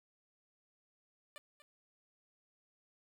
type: tone with echo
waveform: 10% pulse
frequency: 592 Hz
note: D5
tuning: 14 cents sharp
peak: -40 dBFS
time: 1.36-1.38 s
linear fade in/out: 0 ms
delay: 240 ms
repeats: 1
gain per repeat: -11 dB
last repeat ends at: 1.62 s
effects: none